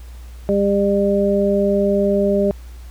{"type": "harmonic tone", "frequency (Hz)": 200, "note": "G3", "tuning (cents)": 35, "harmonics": [1, 2, 3], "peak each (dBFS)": [-18, -18, -18], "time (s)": [0.49, 2.51], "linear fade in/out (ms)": 0, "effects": ["added 60 Hz sine -33 dBFS peak until 2.9 s", "pink hiss -49 dBFS RMS until 2.9 s"]}